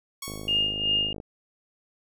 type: tone with exponential decay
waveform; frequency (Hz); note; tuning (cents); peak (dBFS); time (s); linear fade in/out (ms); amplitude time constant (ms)
5% pulse; 1108.7; C#6; 0; -20; 0.22-0.82; 5; 130
type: click train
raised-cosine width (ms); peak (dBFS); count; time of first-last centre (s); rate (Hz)
2; -24; 49; 0.28-1.201; 52.1
type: tone with tremolo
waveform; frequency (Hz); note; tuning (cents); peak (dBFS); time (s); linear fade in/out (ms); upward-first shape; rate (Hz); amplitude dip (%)
sine; 2830; F7; +22; -20; 0.48-1.13; 2; sine; 2.7; 65
effects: none